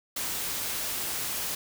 white noise, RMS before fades -32 dBFS, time 0.16-1.55 s, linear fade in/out 5 ms, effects none

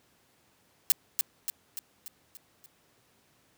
blue noise with echo, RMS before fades -21 dBFS, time 0.9-0.92 s, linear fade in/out 0 ms, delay 290 ms, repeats 6, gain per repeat -5 dB, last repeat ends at 2.66 s, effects pink hiss -66 dBFS RMS until 3.57 s + high-pass 100 Hz 12 dB/octave

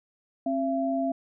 sine tone pair together, 268.1 / 675.6 Hz, C4 / E5, +42 / +42 cents, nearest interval octave + major third, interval 1600 cents, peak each -27 dBFS, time 0.46-1.12 s, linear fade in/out 5 ms, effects none

